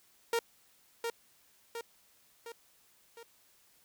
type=tone with echo; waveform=sawtooth; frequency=464.3 Hz; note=A#4; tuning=7 cents flat; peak=-24 dBFS; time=0.33-0.39 s; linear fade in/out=2 ms; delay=710 ms; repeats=4; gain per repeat=-5 dB; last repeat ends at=3.23 s; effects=white hiss -66 dBFS RMS until 3.84 s